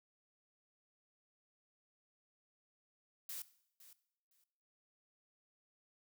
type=noise with echo; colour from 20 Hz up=blue; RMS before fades=-45 dBFS; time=3.29-3.42 s; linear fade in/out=2 ms; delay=510 ms; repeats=2; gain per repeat=-15 dB; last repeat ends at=4.44 s; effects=noise-tail reverb RT60 0.7 s tail -17 dB re dry